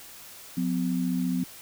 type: tone pair together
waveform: sine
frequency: 180.1 / 254.7 Hz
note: F#3 / C4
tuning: -46 / -46 cents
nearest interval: tritone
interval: 600 cents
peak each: -27 dBFS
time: 0.57-1.44 s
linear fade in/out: 5 ms
effects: white hiss -46 dBFS RMS until 1.61 s

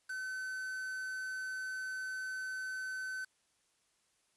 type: tone with quantisation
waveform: triangle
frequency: 1523 Hz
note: F#6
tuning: 50 cents sharp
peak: -36 dBFS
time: 0.09-3.25 s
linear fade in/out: 10 ms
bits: 8
effects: white hiss -75 dBFS RMS until 4.36 s + resampled to 24000 Hz

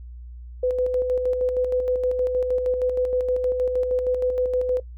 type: tone with tremolo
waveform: sine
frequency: 503 Hz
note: B4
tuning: 32 cents sharp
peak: -18 dBFS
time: 0.63-4.8 s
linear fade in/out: 5 ms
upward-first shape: square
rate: 6.4 Hz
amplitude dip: 40%
effects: noise-tail reverb RT60 0.1 s tail -19 dB re dry + added 60 Hz sine -36 dBFS peak until 4.97 s

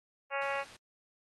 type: harmonic tone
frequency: 277.2 Hz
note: C#4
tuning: in tune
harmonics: 2 / 3 / 4 / 5 / 6 / 7 / 8 / 9 / 10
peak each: -36 / -38 / -39 / -40 / -41 / -41 / -42 / -43 / -43 dBFS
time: 0.3-0.65 s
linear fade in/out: 50 ms
type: noise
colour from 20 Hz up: white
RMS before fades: -46 dBFS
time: 0.41-0.77 s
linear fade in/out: 10 ms
effects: low-pass 5000 Hz 12 dB/octave + Opus 32 kbps

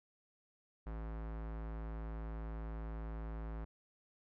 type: tone with low-pass filter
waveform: square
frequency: 55 Hz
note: A1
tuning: in tune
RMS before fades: -43 dBFS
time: 0.86-3.65 s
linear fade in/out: 10 ms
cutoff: 1400 Hz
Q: 1.1
effects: none

